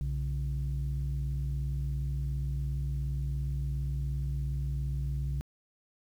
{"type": "tone pair together", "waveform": "sine", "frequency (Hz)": [62, 139.19], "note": ["B1", "C#3"], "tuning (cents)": [7, 7], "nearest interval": "octave + major second", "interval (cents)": 1400, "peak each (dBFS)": [-30, -32], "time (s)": [0.01, 5.41], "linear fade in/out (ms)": 0, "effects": ["tanh soft clip ceiling -25 dBFS", "10-bit"]}